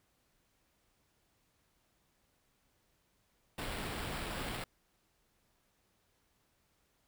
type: noise with sample-and-hold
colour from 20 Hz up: pink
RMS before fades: -40 dBFS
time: 3.58-4.64 s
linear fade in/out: 2 ms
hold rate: 6300 Hz
effects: pink hiss -75 dBFS RMS until 7.07 s